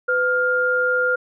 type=tone pair together; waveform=sine; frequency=502 / 1406.8 Hz; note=B4 / F6; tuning=+28 / +12 cents; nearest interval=octave + tritone; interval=1784 cents; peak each=-21 / -18 dBFS; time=0.08-1.16 s; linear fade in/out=10 ms; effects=none